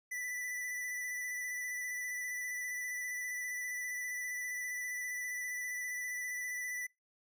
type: tone with vibrato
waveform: square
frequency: 1981 Hz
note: B6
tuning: 5 cents sharp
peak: -38 dBFS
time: 0.11-6.87 s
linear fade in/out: 10 ms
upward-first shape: square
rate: 15 Hz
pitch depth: 17 cents each way
effects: noise-tail reverb RT60 0.2 s tail -23 dB re dry